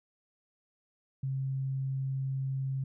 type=tone; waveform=sine; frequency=134.1 Hz; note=C3; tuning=43 cents sharp; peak=-30 dBFS; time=1.23-2.84 s; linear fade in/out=5 ms; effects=none